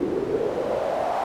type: noise with band-pass filter sweep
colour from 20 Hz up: pink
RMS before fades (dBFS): -25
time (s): 0-1.24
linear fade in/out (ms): 5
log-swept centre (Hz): 330 to 780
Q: 5.5
effects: none